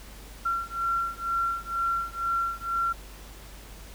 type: beating tone pair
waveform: sine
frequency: 1365 / 1367.1 Hz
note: F6 / F6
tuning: -40 / -37 cents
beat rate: 2.1 Hz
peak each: -29 dBFS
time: 0.45-2.93 s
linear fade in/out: 10 ms
effects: added 49 Hz sine -44 dBFS peak until 3.94 s + pink hiss -48 dBFS RMS until 3.94 s